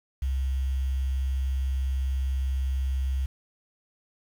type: tone with quantisation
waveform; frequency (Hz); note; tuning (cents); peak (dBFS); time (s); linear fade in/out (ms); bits
sine; 66.2; C2; +21; -24; 0.22-3.26; 5; 8
effects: none